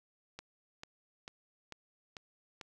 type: click train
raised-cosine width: 0.2 ms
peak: -27 dBFS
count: 6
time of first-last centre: 0.39-2.612 s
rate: 2.25 Hz
effects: none